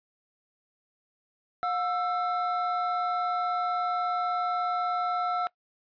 triangle tone pair together, 717 / 1331.8 Hz, F5 / E6, +45 / +17 cents, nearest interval major seventh, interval 1072 cents, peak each -27 dBFS, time 1.63-5.47 s, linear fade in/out 0 ms, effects noise-tail reverb RT60 0.1 s tail -21 dB re dry + resampled to 11025 Hz

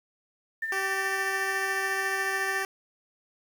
sine tone with tremolo, 1792 Hz, A6, 31 cents sharp, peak -26 dBFS, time 0.62-2.63 s, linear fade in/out 5 ms, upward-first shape triangle, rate 14 Hz, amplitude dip 60%
10% pulse tone, 386.9 Hz, G4, 23 cents flat, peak -21 dBFS, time 0.72-2.65 s, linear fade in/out 2 ms
effects 9-bit

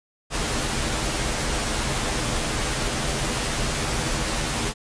pink noise with comb filter, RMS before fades -25 dBFS, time 0.3-4.74 s, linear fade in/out 50 ms, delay 11 ms, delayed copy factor -0.6, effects resampled to 22050 Hz

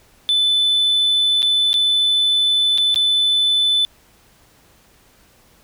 sine tone with dropouts, 3507 Hz, A7, 6 cents flat, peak -11 dBFS, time 0.29-3.85 s, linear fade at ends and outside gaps 0 ms, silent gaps 1.421-1.428 / 1.731-1.741 / 2.777-2.783 / 2.944-2.959 s, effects tanh soft clip ceiling -12 dBFS + pink hiss -53 dBFS RMS until 5.63 s

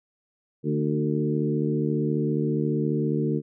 harmonic tone with a mistuned harmonic, 74.7 Hz, D2, 30 cents sharp, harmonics 2 / 3 / 4 / 5 / 6, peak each -26 / -28 / -29 / -30 / -31 dBFS, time 0.63-3.42 s, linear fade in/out 50 ms, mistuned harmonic 4, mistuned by +23 cents, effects none

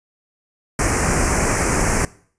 pink band-stop noise, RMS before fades -18 dBFS, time 0.79-2.05 s, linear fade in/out 2 ms, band 2400 to 5500 Hz, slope 48 dB/octave, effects noise-tail reverb RT60 0.5 s tail -20 dB re dry + resampled to 22050 Hz

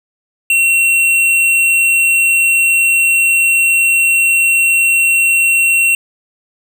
triangle tone with hard clipping, 2727 Hz, F7, 42 cents flat, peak -10 dBFS, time 0.5-5.95 s, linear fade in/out 2 ms, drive 16 dB, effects none

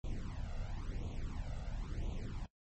brown noise with flanger, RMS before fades -40 dBFS, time 0.04-2.46 s, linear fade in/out 2 ms, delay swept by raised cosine 0.29 to 1.49 ms, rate 0.97 Hz, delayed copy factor +0.95, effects noise-tail reverb RT60 0.1 s tail -19 dB re dry + MP3 32 kbps

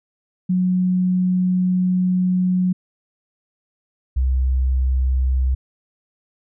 sine tone pair in turn, 182.8 / 64.63 Hz, F#3 / C2, -21 / -21 cents, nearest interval octave + tritone, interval 1800 cents, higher first, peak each -15 dBFS, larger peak neither, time 0.49-2.73 / 4.16-5.55 s, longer first, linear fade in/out 10 ms, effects none

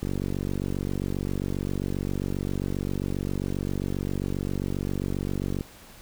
click train, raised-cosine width 3 ms, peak -16 dBFS, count 266, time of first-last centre 0.03-5.609 s, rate 47.5 Hz, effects pink hiss -49 dBFS RMS until 6.01 s

